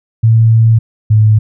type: tone pair in turn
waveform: sine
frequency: 113 / 107.95 Hz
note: A2 / A2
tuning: +47 / -33 cents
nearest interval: minor second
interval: 80 cents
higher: first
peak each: -4 dBFS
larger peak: neither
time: 0.23-0.79 / 1.1-1.39 s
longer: first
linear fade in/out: 10 ms
effects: none